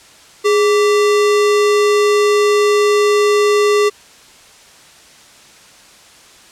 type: tone with sample-and-hold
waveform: sine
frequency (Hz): 415.3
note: G#4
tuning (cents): 0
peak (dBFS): -9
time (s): 0.44-3.9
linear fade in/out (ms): 20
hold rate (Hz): 1575
effects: white hiss -43 dBFS RMS until 6.51 s + low-pass 8000 Hz 12 dB/octave